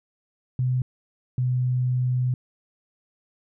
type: tone pair in turn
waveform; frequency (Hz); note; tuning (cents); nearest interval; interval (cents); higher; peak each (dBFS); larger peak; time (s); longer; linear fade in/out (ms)
sine; 127 / 125.98; B2 / B2; +49 / +35; unison; 14; first; -20; neither; 0.59-0.82 / 1.38-2.34; second; 2
effects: none